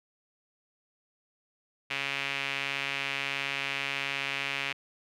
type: tone with band-pass filter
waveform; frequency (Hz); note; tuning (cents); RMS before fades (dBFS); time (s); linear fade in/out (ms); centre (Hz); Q
sawtooth; 138.59; C#3; 0; -33; 1.9-4.73; 10; 2500; 3.1
effects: none